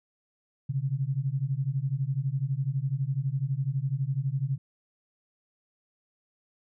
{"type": "beating tone pair", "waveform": "sine", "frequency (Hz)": [129.7, 141.7], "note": ["C3", "C#3"], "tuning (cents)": [-15, 38], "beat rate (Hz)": 12, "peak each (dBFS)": -29, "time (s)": [0.69, 4.58], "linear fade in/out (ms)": 10, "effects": []}